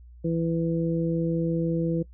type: harmonic tone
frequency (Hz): 165.8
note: E3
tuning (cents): +10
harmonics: 1 / 2 / 3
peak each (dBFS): -25 / -28 / -30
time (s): 0.24-2.03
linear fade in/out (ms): 10
effects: noise-tail reverb RT60 0.1 s tail -21 dB re dry + added 60 Hz sine -45 dBFS peak until 2.13 s